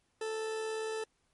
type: tone with amplitude modulation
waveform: 40% pulse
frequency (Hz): 440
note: A4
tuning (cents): 0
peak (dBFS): -32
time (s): 0.21-1.04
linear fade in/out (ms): 5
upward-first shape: sine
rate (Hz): 77.5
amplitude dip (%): 30
effects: pink hiss -75 dBFS RMS until 1.33 s + MP3 48 kbps